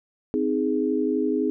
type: chord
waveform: sine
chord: Ab major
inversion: first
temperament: just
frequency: 259.6 / 311.5 / 415.3 Hz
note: C4 / Eb4 / Ab4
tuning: -13 / +2 / 0 cents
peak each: -25 dBFS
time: 0.34-1.5 s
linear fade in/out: 0 ms
effects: none